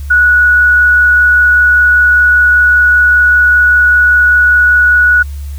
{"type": "tone with frequency modulation", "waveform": "sine", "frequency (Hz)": 1466, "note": "F#6", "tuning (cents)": -16, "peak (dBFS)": -4, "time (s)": [0.1, 5.23], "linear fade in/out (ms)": 10, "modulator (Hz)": 25.1, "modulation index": 0.3, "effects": ["added 71 Hz sine -19 dBFS peak until 5.58 s", "white hiss -41 dBFS RMS until 5.58 s"]}